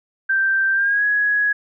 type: tone with pitch glide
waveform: sine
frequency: 1568 to 1670.9 Hz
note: G6 to G#6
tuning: 0 to +10 cents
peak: -15 dBFS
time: 0.29-1.53 s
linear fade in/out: 10 ms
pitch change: +110 cents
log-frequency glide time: 0.73-1.04 s
effects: none